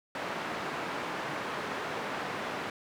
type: band-pass noise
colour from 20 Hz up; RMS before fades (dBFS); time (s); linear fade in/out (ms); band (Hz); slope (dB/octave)
white; -36; 0.15-2.7; 2; 160 to 1500; 12
effects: none